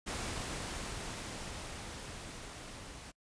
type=noise with level ramp; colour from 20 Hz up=pink; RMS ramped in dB=-38 to -49 dBFS; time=0.06-3.12 s; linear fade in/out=20 ms; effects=noise-tail reverb RT60 0.1 s tail -26 dB re dry + resampled to 22050 Hz